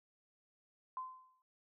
sine tone with exponential decay, 1031 Hz, C6, 26 cents flat, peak -37 dBFS, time 0.97-1.42 s, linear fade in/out 1 ms, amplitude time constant 97 ms, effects none

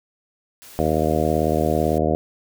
white noise, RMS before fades -43 dBFS, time 0.62-1.98 s, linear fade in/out 0 ms
harmonic tone, 78 Hz, D#2, 5 cents sharp, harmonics 1 / 2 / 3 / 4 / 5 / 6 / 7 / 8 / 9, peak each -26 / -26 / -26 / -26 / -26 / -26 / -26 / -26 / -26 dBFS, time 0.79-2.15 s, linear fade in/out 0 ms
effects none

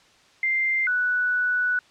sine tone pair in turn, 2093 / 1480 Hz, C7 / F#6, 0 / 0 cents, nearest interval tritone, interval 600 cents, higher first, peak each -20 dBFS, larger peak neither, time 0.43-0.87 / 0.87-1.79 s, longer second, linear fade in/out 2 ms, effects white hiss -56 dBFS RMS until 1.9 s + low-pass 5000 Hz 12 dB/octave

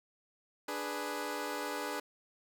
15% pulse chord, G# diminished, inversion second, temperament equal with one note detuned, 294.5 / 415.3 / 493.9 Hz, D4 / G#4 / B4, +5 / 0 / 0 cents, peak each -34 dBFS, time 0.68-2 s, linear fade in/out 5 ms, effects none

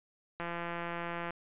click train, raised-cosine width 0.5 ms, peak -23 dBFS, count 156, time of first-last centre 0.4-1.306 s, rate 171 Hz, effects resampled to 8000 Hz

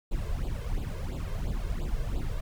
brown noise with flanger, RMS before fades -31 dBFS, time 0.11-2.41 s, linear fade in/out 10 ms, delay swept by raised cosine 0.25 to 1.95 ms, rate 2.9 Hz, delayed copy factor +0.95, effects none

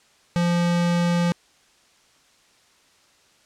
square tone, 173.2 Hz, F3, 14 cents flat, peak -19 dBFS, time 0.36-1.32 s, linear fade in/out 0 ms, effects white hiss -58 dBFS RMS until 3.45 s + low-pass 7000 Hz 12 dB/octave

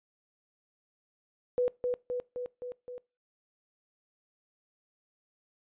sine tone with echo, 493.9 Hz, B4, in tune, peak -24 dBFS, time 1.58-1.68 s, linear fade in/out 0 ms, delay 260 ms, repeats 5, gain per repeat -3 dB, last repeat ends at 2.98 s, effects noise-tail reverb RT60 0.3 s tail -24 dB re dry + resampled to 8000 Hz

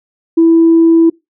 sine tone, 330 Hz, E4, 2 cents sharp, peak -3 dBFS, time 0.37-1.1 s, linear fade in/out 10 ms, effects noise-tail reverb RT60 0.2 s tail -24 dB re dry + tanh soft clip ceiling 0 dBFS

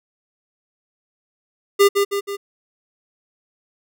square tone with echo, 401.3 Hz, G4, 41 cents sharp, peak -10 dBFS, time 1.79-1.89 s, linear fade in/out 20 ms, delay 160 ms, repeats 3, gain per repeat -5 dB, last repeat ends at 2.37 s, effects none

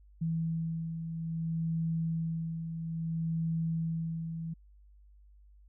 sine beating tone pair, 163 / 163.6 Hz, E3 / E3, -19 / -13 cents, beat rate 0.6 Hz, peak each -40 / -31 dBFS, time 0.21-4.54 s, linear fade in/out 10 ms, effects added 50 Hz sine -55 dBFS peak until 5.68 s

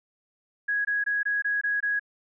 sine tone bursts, 1661.2 Hz, G#6, in tune, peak -23 dBFS, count 7, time 0.68-1.996 s, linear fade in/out 10 ms, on 170 ms, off 21 ms, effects none

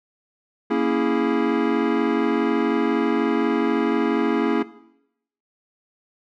square chord, A# half-diminished seventh, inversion none, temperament equal, 233.1 / 277.2 / 329.6 / 415.3 Hz, A#3 / C#4 / E4 / G#4, 0 / 0 / 0 / 0 cents, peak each -25 dBFS, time 0.7-4.63 s, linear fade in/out 10 ms, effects noise-tail reverb RT60 0.8 s tail -17 dB re dry + low-pass 2000 Hz 12 dB/octave

